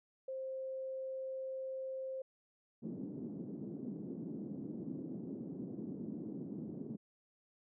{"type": "tone", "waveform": "sine", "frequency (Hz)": 527, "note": "C5", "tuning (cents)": 12, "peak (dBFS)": -39, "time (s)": [0.28, 2.22], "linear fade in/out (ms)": 5}
{"type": "band-pass noise", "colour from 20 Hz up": "white", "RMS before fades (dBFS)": -44, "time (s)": [2.82, 6.97], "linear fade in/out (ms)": 20, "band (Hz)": [170, 300], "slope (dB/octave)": 24}
{"effects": []}